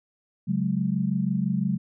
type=chord; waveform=sine; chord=C# suspended fourth; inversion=none; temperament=equal with one note detuned; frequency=138.59 / 185 / 211 Hz; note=C#3 / F#3 / G#3; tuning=0 / 0 / +28 cents; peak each=-29 / -25 / -27 dBFS; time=0.47-1.78 s; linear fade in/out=20 ms; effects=none